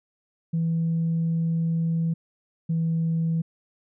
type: tone pair in turn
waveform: sine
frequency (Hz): 164.81 / 163.88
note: E3 / E3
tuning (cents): 0 / -10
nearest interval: unison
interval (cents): 10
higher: first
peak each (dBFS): -20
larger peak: neither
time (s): 0.53-2.14 / 2.69-3.42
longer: first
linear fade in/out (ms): 10
effects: tanh soft clip ceiling -18 dBFS